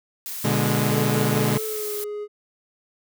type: noise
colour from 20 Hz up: blue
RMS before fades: -32 dBFS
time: 0.26-2.04 s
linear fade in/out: 0 ms
type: chord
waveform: sawtooth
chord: G# diminished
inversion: first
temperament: equal with one note detuned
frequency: 121 / 146.83 / 207.7 Hz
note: B2 / D3 / G#3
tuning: -35 / 0 / 0 cents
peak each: -20 dBFS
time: 0.44-1.58 s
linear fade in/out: 10 ms
type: tone with pitch glide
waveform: triangle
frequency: 435.6 to 416.7 Hz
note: A4 to G#4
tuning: -17 to +6 cents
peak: -26 dBFS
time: 0.87-2.28 s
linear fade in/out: 50 ms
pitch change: -77 cents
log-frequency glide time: 1.65-1.93 s
effects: none